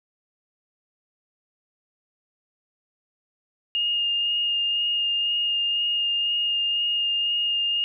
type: tone with vibrato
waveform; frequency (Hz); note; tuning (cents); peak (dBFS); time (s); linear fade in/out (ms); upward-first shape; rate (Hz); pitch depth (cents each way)
sine; 2834; F7; +25; -21; 3.75-7.84; 0; sine; 2; 11
effects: none